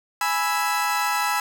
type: chord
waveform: 30% pulse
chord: E major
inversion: first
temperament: equal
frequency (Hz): 830.6 / 987.8 / 1318.5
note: G#5 / B5 / E6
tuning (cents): 0 / 0 / 0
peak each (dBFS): -23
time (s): 0.21-1.4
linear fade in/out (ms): 2
effects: none